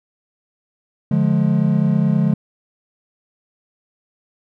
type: chord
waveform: triangle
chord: D diminished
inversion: none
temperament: just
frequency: 146.83 / 176.2 / 211.4 Hz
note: D3 / F3 / Ab3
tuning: 0 / +16 / +31 cents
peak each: -16 dBFS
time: 1.11-2.34 s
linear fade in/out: 5 ms
effects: none